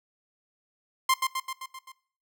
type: tone with echo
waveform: sawtooth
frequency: 1050 Hz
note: C6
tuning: 6 cents sharp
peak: -16 dBFS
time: 1.09-1.14 s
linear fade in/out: 5 ms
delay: 130 ms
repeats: 6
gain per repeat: -4 dB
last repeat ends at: 1.92 s
effects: noise-tail reverb RT60 0.5 s tail -20 dB re dry